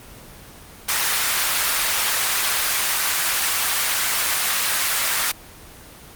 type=high-pass noise; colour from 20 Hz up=pink; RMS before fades=-20 dBFS; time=0.88-5.32 s; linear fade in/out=10 ms; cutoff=1300 Hz; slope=12 dB/octave; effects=pink hiss -42 dBFS RMS until 6.15 s + Opus 24 kbps